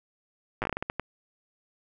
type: slowing click train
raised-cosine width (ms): 0.5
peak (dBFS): -14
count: 11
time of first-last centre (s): 0.62-0.996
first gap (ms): 8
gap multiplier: 1.32
effects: none

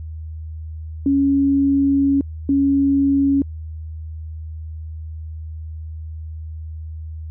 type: tone bursts at uneven times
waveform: sine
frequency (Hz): 277.2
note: C#4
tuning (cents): 0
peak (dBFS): -13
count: 2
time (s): 1.06-2.21 / 2.49-3.42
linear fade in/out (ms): 2
effects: added 79 Hz sine -28 dBFS peak until 7.3 s

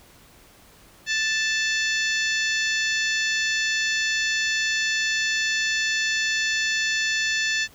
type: harmonic tone with a mistuned harmonic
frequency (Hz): 880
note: A5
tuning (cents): 0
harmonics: 2 / 3 / 4 / 5 / 6 / 7 / 8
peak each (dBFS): -24 / -28 / -30 / -32 / -34 / -35 / -36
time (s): 1.06-7.68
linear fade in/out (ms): 50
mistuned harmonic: 7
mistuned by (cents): -29
effects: pink hiss -52 dBFS RMS until 7.74 s

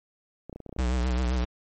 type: clicks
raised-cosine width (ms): 2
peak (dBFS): -26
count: 9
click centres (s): 0.496 / 0.528 / 0.56 / 0.603 / 0.663 / 0.693 / 0.727 / 0.764 / 0.8
type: tone with vibrato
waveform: square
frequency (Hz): 62.1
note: B1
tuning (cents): +10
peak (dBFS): -24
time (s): 0.78-1.45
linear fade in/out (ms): 10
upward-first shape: triangle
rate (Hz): 7.6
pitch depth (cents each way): 86
effects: MP3 32 kbps

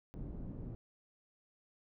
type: low-pass noise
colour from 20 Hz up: pink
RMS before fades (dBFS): -44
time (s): 0.14-0.75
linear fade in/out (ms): 0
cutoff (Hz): 270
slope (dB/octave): 12
effects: none

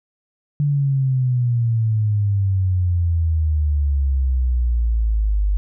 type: exponential sweep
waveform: sine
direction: down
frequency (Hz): 146.83 to 49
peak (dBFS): -15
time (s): 0.6-5.57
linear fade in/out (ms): 0
effects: none

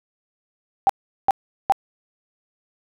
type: tone bursts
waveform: sine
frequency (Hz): 784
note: G5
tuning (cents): 0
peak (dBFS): -11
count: 3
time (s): 0.87-1.722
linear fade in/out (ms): 0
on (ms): 24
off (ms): 390
effects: none

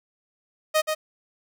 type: tone with echo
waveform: sawtooth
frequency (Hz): 622.3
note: D#5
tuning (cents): 0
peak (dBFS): -14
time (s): 0.74-0.82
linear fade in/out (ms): 20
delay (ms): 130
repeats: 1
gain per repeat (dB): -5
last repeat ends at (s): 0.95
effects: none

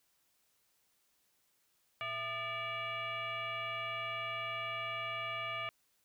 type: tone with frequency modulation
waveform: sine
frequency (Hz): 1760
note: A6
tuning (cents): 0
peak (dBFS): -36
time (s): 2.01-5.69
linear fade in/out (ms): 0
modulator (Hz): 548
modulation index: 2
effects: white hiss -75 dBFS RMS until 6.04 s

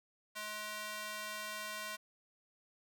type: tone with high-pass filter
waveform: square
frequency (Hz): 211.9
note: G#3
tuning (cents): +35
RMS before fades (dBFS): -43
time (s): 0.35-1.97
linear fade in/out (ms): 20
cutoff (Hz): 1200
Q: 0.82
effects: none

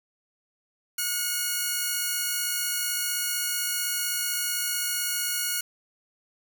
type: tone pair together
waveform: 5% pulse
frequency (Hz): 1444.1 / 2194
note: F#6 / C#7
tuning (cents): -42 / -18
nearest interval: perfect fifth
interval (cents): 724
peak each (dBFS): -16 / -21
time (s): 0.98-5.61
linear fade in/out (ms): 5
effects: none

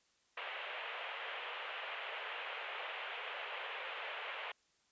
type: band-pass noise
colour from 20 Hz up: white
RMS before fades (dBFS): -44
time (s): 0.37-4.52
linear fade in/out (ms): 5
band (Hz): 450 to 3100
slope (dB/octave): 48
effects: white hiss -74 dBFS RMS until 4.91 s + resampled to 16000 Hz

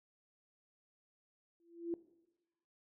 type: tone with exponential growth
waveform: sine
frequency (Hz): 339.3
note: F4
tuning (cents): -50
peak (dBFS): -32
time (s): 1.6-1.94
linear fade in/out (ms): 1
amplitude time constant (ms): 72
effects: noise-tail reverb RT60 1.0 s tail -18 dB re dry

